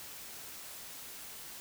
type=silence; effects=white hiss -47 dBFS RMS until 1.6 s